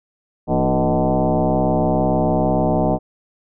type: tone with frequency modulation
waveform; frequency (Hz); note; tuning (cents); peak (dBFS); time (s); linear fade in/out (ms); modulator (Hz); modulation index
sine; 228.7; A#3; -33; -14; 0.47-2.99; 50; 131; 4.4
effects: none